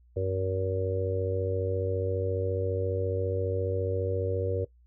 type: harmonic tone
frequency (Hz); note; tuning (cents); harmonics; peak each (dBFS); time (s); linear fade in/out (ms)
94.6; F#2; +39; 1 / 3 / 4 / 5 / 6; -30 / -41 / -35 / -30 / -35; 0.16-4.65; 10
effects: noise-tail reverb RT60 0.1 s tail -18 dB re dry + added 60 Hz sine -56 dBFS peak until 4.86 s